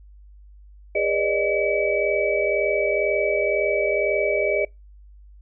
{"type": "tone cluster", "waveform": "sine", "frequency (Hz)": [408, 488.8, 573, 615, 2288], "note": ["G#4", "B4", "D5", "D#5", "D7"], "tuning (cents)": [-31, -18, -43, -20, -46], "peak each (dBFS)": [-25, -29, -27, -23, -25], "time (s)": [0.95, 4.65], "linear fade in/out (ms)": 5, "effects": ["noise-tail reverb RT60 0.2 s tail -26 dB re dry", "added 50 Hz sine -44 dBFS peak until 5.41 s"]}